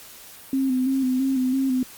sine tone with vibrato, 261.6 Hz, C4, in tune, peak -19 dBFS, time 0.53-1.83 s, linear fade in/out 2 ms, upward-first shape square, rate 3 Hz, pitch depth 40 cents each way, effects white hiss -44 dBFS RMS until 1.97 s + Opus 48 kbps

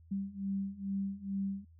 sine beating tone pair, 194.8 / 197.1 Hz, G3 / G3, -11 / +10 cents, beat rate 2.3 Hz, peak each -38 / -36 dBFS, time 0.11-1.65 s, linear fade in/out 10 ms, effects added 82 Hz sine -56 dBFS peak until 1.79 s

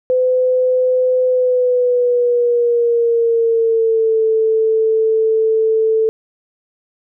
sine tone with pitch glide, 508 to 442.2 Hz, B4 to A4, +49 to +9 cents, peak -11 dBFS, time 0.1-6.09 s, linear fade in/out 0 ms, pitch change -240 cents, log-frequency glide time 1.26-4.23 s, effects none

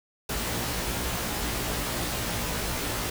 pink noise with comb filter, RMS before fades -30 dBFS, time 0.29-3.1 s, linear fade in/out 5 ms, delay 17 ms, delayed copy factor +0.95, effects none

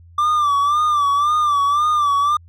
triangle tone with vibrato, 1174.7 Hz, D6, in tune, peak -12 dBFS, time 0.18-2.37 s, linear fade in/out 5 ms, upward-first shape sine, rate 1.9 Hz, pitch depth 74 cents each way, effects added 85 Hz sine -42 dBFS peak until 2.48 s

